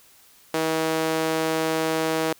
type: tone with high-pass filter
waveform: sawtooth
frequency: 160 Hz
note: D#3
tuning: 49 cents sharp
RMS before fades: -24 dBFS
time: 0.54-2.33 s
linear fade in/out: 0 ms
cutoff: 410 Hz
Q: 1.4
effects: white hiss -54 dBFS RMS until 2.39 s